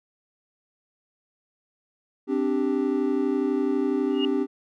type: chord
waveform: triangle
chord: C suspended second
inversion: none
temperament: equal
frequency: 261.6 / 293.7 / 392 Hz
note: C4 / D4 / G4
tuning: 0 / 0 / 0 cents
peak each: -24 dBFS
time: 2.27-4.47 s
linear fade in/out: 50 ms
type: tone with exponential growth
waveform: sine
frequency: 2847 Hz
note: F7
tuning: 33 cents sharp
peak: -23 dBFS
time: 4.08-4.25 s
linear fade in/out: 2 ms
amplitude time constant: 35 ms
effects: none